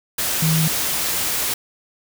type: tone in noise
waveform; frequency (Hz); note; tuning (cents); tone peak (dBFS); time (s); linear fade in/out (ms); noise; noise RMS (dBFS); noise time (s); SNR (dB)
sine; 159.9; D#3; +48; -16; 0.42-0.68; 5; white; -22; 0.18-1.54; +3
effects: none